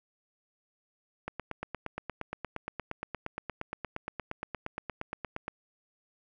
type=click train; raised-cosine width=0.5 ms; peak=-20 dBFS; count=37; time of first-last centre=1.28-5.481 s; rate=8.57 Hz; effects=none